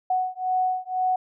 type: beating tone pair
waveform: sine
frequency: 740 / 742 Hz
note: F#5 / F#5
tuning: 0 / +5 cents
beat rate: 2 Hz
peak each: -25 dBFS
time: 0.1-1.16 s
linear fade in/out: 5 ms
effects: none